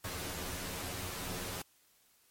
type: noise with comb filter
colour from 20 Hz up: pink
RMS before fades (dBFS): -40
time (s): 0.04-1.62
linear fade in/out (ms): 5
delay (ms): 11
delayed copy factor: +1
effects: white hiss -68 dBFS RMS until 2.3 s + MP3 64 kbps